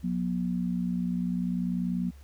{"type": "tone pair together", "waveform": "sine", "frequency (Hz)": [180, 240.3], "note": ["F#3", "B3"], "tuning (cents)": [-47, -47], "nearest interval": "perfect fourth", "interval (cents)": 500, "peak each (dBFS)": [-28, -31], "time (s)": [0.03, 2.11], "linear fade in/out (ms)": 20, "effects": ["added 69 Hz sine -46 dBFS peak until 2.23 s", "pink hiss -61 dBFS RMS until 2.23 s"]}